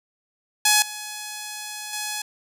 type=tone with level steps; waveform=5% pulse; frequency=844 Hz; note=G#5; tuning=28 cents sharp; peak=-3 / -20 / -15 dBFS; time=0.65-2.22 s; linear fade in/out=5 ms; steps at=0.82 / 1.93 s; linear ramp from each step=2 ms; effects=none